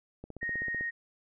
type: click train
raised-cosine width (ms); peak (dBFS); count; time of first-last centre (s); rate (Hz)
2; -29; 10; 0.24-0.81; 15.8
type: tone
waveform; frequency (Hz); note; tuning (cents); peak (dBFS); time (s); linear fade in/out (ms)
sine; 1864.7; A#6; 0; -31; 0.41-0.91; 20
effects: none